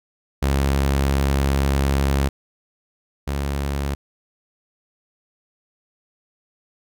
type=tone pair in turn; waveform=sawtooth; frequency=68.8 / 69.92 Hz; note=C#2 / C#2; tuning=-12 / +16 cents; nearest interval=unison; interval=28 cents; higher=second; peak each=-13 / -18 dBFS; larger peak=first; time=0.42-2.29 / 3.27-3.95 s; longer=first; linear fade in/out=10 ms; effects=none